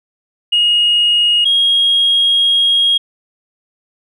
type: tone pair in turn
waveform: sine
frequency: 2872 / 3271 Hz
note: F7 / G#7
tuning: +48 / -27 cents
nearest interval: major second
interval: 225 cents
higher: second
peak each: -8 dBFS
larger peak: neither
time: 0.52-1.45 / 1.45-2.98 s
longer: second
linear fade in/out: 10 ms
effects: tanh soft clip ceiling -5 dBFS